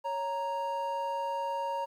triangle tone pair together, 554.3 / 932.3 Hz, C#5 / A#5, 0 / 0 cents, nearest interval major sixth, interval 900 cents, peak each -34 / -30 dBFS, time 0.04-1.86 s, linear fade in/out 20 ms, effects 11-bit

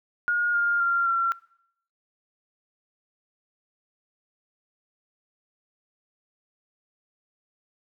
sine tone with pitch steps, 1431 / 1408 / 1385.5 / 1363.2 Hz, F6 / F6 / F6 / F6, +42 / +14 / -14 / -42 cents, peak -20 dBFS, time 0.28-1.32 s, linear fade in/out 0 ms, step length 260 ms, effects noise-tail reverb RT60 0.7 s tail -22 dB re dry

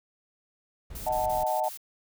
brown noise, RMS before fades -41 dBFS, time 0.9-1.44 s, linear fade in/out 5 ms
blue noise bursts, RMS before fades -41 dBFS, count 5, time 0.95-1.774 s, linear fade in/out 5 ms, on 140 ms, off 31 ms
sine chord, D# diminished, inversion none, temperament equal, 622.3 / 740 / 880 Hz, D#5 / F#5 / A5, 0 / 0 / 0 cents, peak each -29 dBFS, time 1.06-1.69 s, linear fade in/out 10 ms
effects none

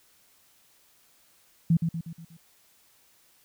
sine tone with echo, 165.6 Hz, E3, 8 cents sharp, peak -17 dBFS, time 1.7-1.77 s, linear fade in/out 5 ms, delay 120 ms, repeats 5, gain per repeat -6 dB, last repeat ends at 2.37 s, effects white hiss -62 dBFS RMS until 3.44 s

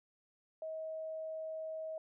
sine tone, 636 Hz, D#5, 38 cents sharp, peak -39 dBFS, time 0.62-1.98 s, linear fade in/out 2 ms, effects none

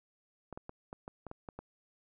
clicks, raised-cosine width 1 ms, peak -29 dBFS, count 9, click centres 0.527 / 0.575 / 0.694 / 0.929 / 1.079 / 1.267 / 1.314 / 1.488 / 1.59 s, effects none

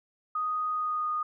sine tone with pitch glide, 1244.5 to 1231.6 Hz, D#6 to D#6, 0 to -18 cents, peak -27 dBFS, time 0.35-1.23 s, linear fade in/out 5 ms, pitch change -18 cents, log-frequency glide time 0.71-1.09 s, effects none

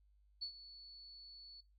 sine tone with ADSR envelope, 4435 Hz, C#8, in tune, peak -38 dBFS, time 0.41-1.61 s, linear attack 17 ms, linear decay 91 ms, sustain -14 dB, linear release 9 ms, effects noise-tail reverb RT60 0.2 s tail -20 dB re dry + added 50 Hz sine -67 dBFS peak until 1.78 s

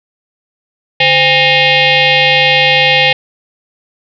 sine tone with frequency modulation, 146.3 Hz, D3, 6 cents flat, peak -6 dBFS, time 1-3.13 s, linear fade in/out 5 ms, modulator 665 Hz, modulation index 5.1, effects none

